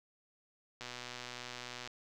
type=click train; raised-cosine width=0.2 ms; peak=-26 dBFS; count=132; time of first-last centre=0.81-1.875 s; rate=123 Hz; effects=none